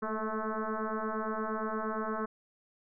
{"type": "tone with frequency modulation", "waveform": "sine", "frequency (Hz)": 431.7, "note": "A4", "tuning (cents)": -33, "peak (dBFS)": -31, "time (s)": [0.02, 2.26], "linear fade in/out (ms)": 10, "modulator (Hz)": 218, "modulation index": 4.6, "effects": []}